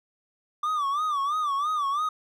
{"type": "tone with vibrato", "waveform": "triangle", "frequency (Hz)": 1174.7, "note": "D6", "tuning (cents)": 0, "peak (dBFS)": -22, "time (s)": [0.63, 2.09], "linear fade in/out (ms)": 5, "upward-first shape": "sine", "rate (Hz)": 3, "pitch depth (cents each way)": 120, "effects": []}